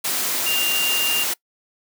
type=tone in noise; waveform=sine; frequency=2794 Hz; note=F7; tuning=in tune; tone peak=-20 dBFS; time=0.46-1.24 s; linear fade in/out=10 ms; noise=white; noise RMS=-23 dBFS; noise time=0.04-1.34 s; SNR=0 dB; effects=noise-tail reverb RT60 0.1 s tail -23 dB re dry + high-pass 200 Hz 12 dB/octave